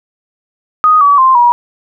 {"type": "tone with pitch steps", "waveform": "sine", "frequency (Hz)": [1245, 1141.7, 1046.9, 960], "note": ["D#6", "D6", "C6", "B5"], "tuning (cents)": [1, -49, 1, -49], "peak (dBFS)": -4, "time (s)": [0.84, 1.52], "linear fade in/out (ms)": 0, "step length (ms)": 170, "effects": []}